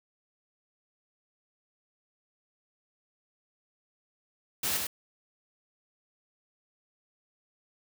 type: noise with echo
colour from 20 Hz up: white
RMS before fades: -30 dBFS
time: 4.63-4.77 s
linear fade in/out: 5 ms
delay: 100 ms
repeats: 1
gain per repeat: -3 dB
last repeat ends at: 4.87 s
effects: none